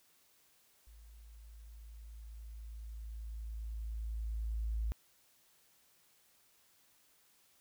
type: tone with level ramp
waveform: sine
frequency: 55 Hz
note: A1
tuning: in tune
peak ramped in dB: -54 to -32 dBFS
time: 0.87-4.92 s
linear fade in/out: 0 ms
effects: white hiss -69 dBFS RMS until 7.6 s